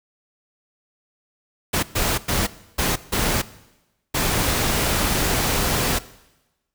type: noise bursts at uneven times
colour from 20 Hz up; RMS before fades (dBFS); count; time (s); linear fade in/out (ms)
pink; -21; 6; 1.73-1.83 / 1.95-2.18 / 2.28-2.47 / 2.78-2.96 / 3.12-3.42 / 4.14-5.99; 10
effects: noise-tail reverb RT60 1.0 s tail -18 dB re dry